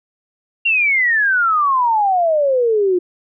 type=exponential sweep; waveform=sine; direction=down; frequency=2792 to 349.6 Hz; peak=-12 dBFS; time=0.65-2.99 s; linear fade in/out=10 ms; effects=none